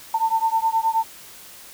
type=beating tone pair; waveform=sine; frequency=893 / 902.5 Hz; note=A5 / A5; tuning=+25 / +44 cents; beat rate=9.5 Hz; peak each=-21 / -21 dBFS; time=0.14-1.04 s; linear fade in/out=5 ms; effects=white hiss -43 dBFS RMS until 1.73 s